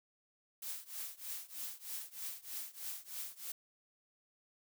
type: noise with tremolo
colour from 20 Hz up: blue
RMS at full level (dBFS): -41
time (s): 0.62-3.52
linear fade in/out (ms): 5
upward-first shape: triangle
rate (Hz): 3.2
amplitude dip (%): 95
effects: none